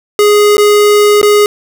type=tone with dropouts; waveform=square; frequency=415.3 Hz; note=G#4; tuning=in tune; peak=-5 dBFS; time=0.19-1.46 s; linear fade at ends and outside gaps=1 ms; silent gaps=0.569-0.58 / 1.215-1.229 s; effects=none